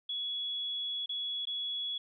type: tone with dropouts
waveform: sine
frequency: 3375 Hz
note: G#7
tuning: 27 cents sharp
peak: -33 dBFS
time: 0.09-1.98 s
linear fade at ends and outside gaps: 5 ms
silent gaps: 1.06-1.092 / 1.454-1.47 s
effects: none